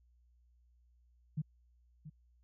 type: tone with echo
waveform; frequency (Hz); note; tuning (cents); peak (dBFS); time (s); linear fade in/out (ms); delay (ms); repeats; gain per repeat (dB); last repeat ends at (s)
sine; 152.4; D#3; -36; -32; 1.37-1.42; 10; 680; 1; -13; 2.1
effects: added 60 Hz sine -65 dBFS peak until 2.43 s